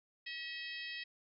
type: harmonic tone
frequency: 642 Hz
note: E5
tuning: 46 cents flat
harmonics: 3 / 4 / 5 / 6 / 7 / 8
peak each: -45 / -47 / -49 / -51 / -52 / -53 dBFS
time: 0.26-1.04 s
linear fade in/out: 10 ms
effects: none